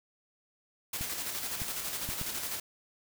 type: noise with tremolo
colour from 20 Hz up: white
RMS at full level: -35 dBFS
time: 0.93-2.6 s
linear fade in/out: 5 ms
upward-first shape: square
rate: 12 Hz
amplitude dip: 35%
type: clicks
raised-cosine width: 5 ms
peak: -26 dBFS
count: 4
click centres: 1.011 / 1.618 / 2.09 / 2.214 s
effects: none